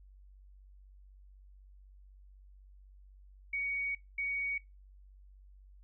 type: tone bursts at uneven times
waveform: sine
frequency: 2243 Hz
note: C#7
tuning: 20 cents sharp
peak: -32 dBFS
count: 2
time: 3.53-3.95 / 4.18-4.58 s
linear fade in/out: 5 ms
effects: noise-tail reverb RT60 0.2 s tail -19 dB re dry + added 48 Hz sine -54 dBFS peak until 5.83 s